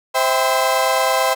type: tone cluster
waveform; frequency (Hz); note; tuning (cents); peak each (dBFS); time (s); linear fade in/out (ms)
35% pulse; 524 / 651 / 790 / 1019; C5 / E5 / G5 / C6; +2 / -22 / +13 / -46; -19; 0.14-1.35; 20
effects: none